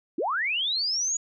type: linear sweep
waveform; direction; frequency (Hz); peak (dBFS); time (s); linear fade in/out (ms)
sine; up; 261.6 to 6880; -24; 0.18-1.17; 5
effects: none